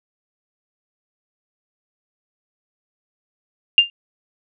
sine tone with exponential decay, 2800 Hz, F7, 4 cents sharp, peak -3 dBFS, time 3.78-3.9 s, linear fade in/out 1 ms, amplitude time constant 26 ms, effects none

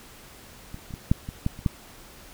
clicks, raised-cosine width 5 ms, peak -24 / -29 / -22 / -6 / -21 / -11 / -27 / -9 dBFS, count 8, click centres 0.744 / 0.907 / 0.939 / 1.115 / 1.289 / 1.464 / 1.591 / 1.662 s, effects pink hiss -48 dBFS RMS until 2.33 s

